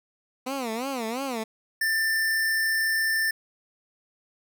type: tone with vibrato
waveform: 15% pulse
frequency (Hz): 246.9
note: B3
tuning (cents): 0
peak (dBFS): -22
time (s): 0.46-1.44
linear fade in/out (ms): 10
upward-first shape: sine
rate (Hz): 2.9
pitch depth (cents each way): 200
type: tone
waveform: square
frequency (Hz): 1783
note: A6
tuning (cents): +22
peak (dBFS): -23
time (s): 1.81-3.31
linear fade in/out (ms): 5
effects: none